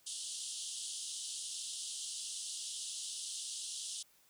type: band-pass noise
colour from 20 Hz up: white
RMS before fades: -43 dBFS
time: 0.06-4.03 s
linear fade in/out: 10 ms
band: 2900 to 10000 Hz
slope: 96 dB/octave
effects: white hiss -68 dBFS RMS until 4.29 s